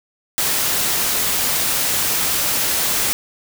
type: noise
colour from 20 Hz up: white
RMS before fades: -19 dBFS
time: 0.38-3.13 s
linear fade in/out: 0 ms
effects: none